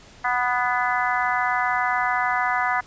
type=harmonic tone with a mistuned harmonic; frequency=246.9 Hz; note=B3; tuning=in tune; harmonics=3 / 4 / 5 / 6 / 7 / 8; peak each=-25 / -26 / -27 / -28 / -28 / -29 dBFS; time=0.24-2.81 s; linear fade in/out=10 ms; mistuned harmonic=8; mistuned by=+35 cents; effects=pink hiss -48 dBFS RMS until 2.86 s + resampled to 16000 Hz